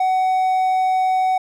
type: tone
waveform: triangle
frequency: 749 Hz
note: F#5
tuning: 21 cents sharp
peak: -13 dBFS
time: 0-1.38 s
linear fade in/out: 5 ms
effects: none